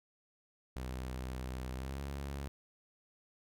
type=tone with pitch glide; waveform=sawtooth; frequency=63.7 to 69.47 Hz; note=C2 to C#2; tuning=-46 to +4 cents; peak=-35 dBFS; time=0.76-2.48 s; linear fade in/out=0 ms; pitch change=+150 cents; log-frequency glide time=1.74-2.01 s; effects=none